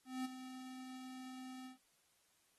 square tone with ADSR envelope, 257.6 Hz, C4, 27 cents flat, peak -38 dBFS, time 0.05-1.78 s, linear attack 200 ms, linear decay 17 ms, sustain -11 dB, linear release 130 ms, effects white hiss -75 dBFS RMS until 2.58 s + AAC 32 kbps

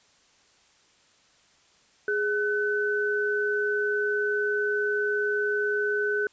sine tone pair together, 415.3 / 1507.6 Hz, G#4 / F#6, 0 / +32 cents, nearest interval octave + minor seventh, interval 2232 cents, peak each -26 / -26 dBFS, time 2.08-6.27 s, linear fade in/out 2 ms, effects white hiss -61 dBFS RMS until 6.32 s + resampled to 16000 Hz

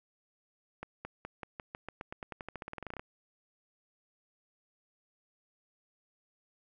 accelerating click train, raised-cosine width 0.5 ms, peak -25 dBFS, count 24, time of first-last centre 0.83-2.995 s, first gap 220 ms, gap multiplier 0.91, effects none

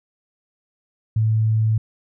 sine tone, 110 Hz, A2, in tune, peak -15 dBFS, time 1.16-1.78 s, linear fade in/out 5 ms, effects none

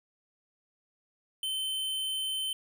square tone, 3078 Hz, G7, 32 cents flat, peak -31 dBFS, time 1.43-2.53 s, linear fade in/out 2 ms, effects none

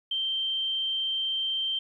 sine tone, 3136 Hz, G7, in tune, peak -26 dBFS, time 0.11-1.79 s, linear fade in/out 5 ms, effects 11-bit

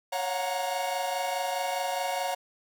45% pulse chord, Gb major seventh, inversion second, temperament equal with one note detuned, 554.4 / 715.2 / 740 / 932.3 Hz, Db5 / F5 / Gb5 / Bb5, 0 / +41 / 0 / 0 cents, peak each -34 dBFS, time 0.12-2.35 s, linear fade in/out 10 ms, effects none

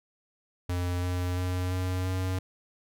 square tone with pitch steps, 88.9 / 89.88 / 90.87 / 91.88 / 92.89 Hz, F2 / F#2 / F#2 / F#2 / F#2, +31 / -50 / -31 / -12 / +7 cents, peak -28 dBFS, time 0.69-2.39 s, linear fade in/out 5 ms, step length 340 ms, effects none

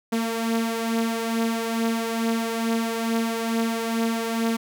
sawtooth beating tone pair, 227.3 / 229.6 Hz, A#3 / A#3, -43 / -26 cents, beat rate 2.3 Hz, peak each -20 / -25 dBFS, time 0.12-4.57 s, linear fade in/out 10 ms, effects none

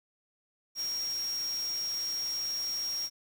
sine tone in noise, 5588 Hz, F8, in tune, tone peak -31 dBFS, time 0.75-3.1 s, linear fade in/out 50 ms, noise white, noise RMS -45 dBFS, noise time 0.75-3.1 s, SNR +11 dB, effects none

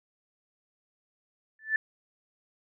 sine tone with exponential growth, 1757 Hz, A6, 3 cents flat, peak -19 dBFS, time 1.59-1.76 s, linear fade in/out 2 ms, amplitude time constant 36 ms, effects none

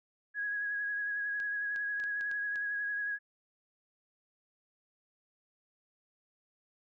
sine tone with vibrato, 1661 Hz, G#6, in tune, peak -32 dBFS, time 0.34-3.19 s, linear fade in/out 50 ms, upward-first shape triangle, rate 11 Hz, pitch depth 29 cents each way
clicks, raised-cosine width 0.2 ms, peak -33 dBFS, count 7, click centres 1.401 / 1.761 / 2 / 2.039 / 2.21 / 2.314 / 2.558 s
effects none

